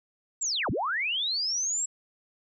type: linear two-way sweep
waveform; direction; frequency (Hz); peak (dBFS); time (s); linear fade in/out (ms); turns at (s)
sine; down then up; 7740 to 67.9 to 7740; -26; 0.41-1.86; 10; 0.7
effects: none